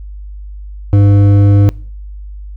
triangle tone with hard clipping, 100.8 Hz, G2, 49 cents sharp, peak -6 dBFS, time 0.93-1.69 s, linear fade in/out 0 ms, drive 13 dB, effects noise-tail reverb RT60 0.5 s tail -24 dB re dry + added 50 Hz sine -25 dBFS peak until 2.56 s

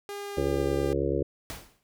sawtooth tone with pitch glide, 405.1 to 398.8 Hz, G#4 to G4, -43 to +30 cents, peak -31 dBFS, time 0.09-0.93 s, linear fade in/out 0 ms, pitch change -27 cents, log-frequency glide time 0.21-0.75 s
harmonic tone, 69.3 Hz, C#2, in tune, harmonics 1 / 2 / 4 / 5 / 6 / 7 / 8, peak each -33 / -34 / -34 / -30 / -31 / -32 / -34 dBFS, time 0.37-1.23 s, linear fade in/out 5 ms
pink noise with exponential decay, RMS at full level -35 dBFS, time 1.5-1.83 s, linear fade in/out 0 ms, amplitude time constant 70 ms
effects none

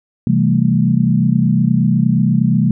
sine chord, A minor seventh, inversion first, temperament equal with one note detuned, 130.81 / 164.81 / 196 / 224.4 Hz, C3 / E3 / G3 / A3, 0 / 0 / 0 / +34 cents, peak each -16 dBFS, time 0.27-2.71 s, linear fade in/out 2 ms, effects none

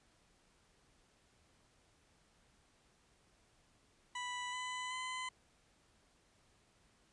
20% pulse tone with pitch steps, 987.8 / 1002.7 / 1017.9 Hz, B5 / B5 / C6, 0 / +26 / -48 cents, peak -35 dBFS, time 4.15-5.29 s, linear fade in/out 5 ms, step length 380 ms, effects pink hiss -71 dBFS RMS until 7.12 s + resampled to 22050 Hz

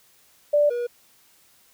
sine / triangle tone pair in turn, 587.3 / 481.1 Hz, D5 / B4, 0 / -45 cents, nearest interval minor third, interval 345 cents, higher first, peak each -15 / -22 dBFS, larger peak first, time 0.53-0.7 / 0.7-0.87 s, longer neither, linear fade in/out 10 ms, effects white hiss -58 dBFS RMS until 1.73 s

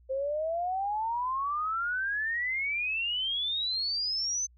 sine exponential sweep, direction up, 520 to 6230 Hz, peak -28 dBFS, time 0.09-4.47 s, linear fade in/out 20 ms, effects added 60 Hz sine -56 dBFS peak until 4.57 s

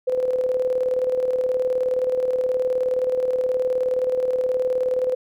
sine tone with tremolo, 508 Hz, B4, 49 cents sharp, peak -17 dBFS, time 0.07-5.15 s, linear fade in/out 10 ms, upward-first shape square, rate 19 Hz, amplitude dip 45%, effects none

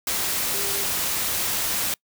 sine tone in noise, 399.1 Hz, G4, 31 cents sharp, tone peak -35 dBFS, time 0.54-0.84 s, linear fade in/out 2 ms, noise white, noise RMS -25 dBFS, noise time 0.07-1.94 s, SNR -13 dB, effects noise-tail reverb RT60 0.1 s tail -26 dB re dry

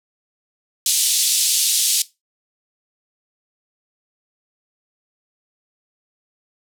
white band-pass noise, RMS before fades -18 dBFS, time 0.86-2.02 s, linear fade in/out 2 ms, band 3300 to 11000 Hz, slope 24 dB/octave, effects noise-tail reverb RT60 0.2 s tail -17 dB re dry

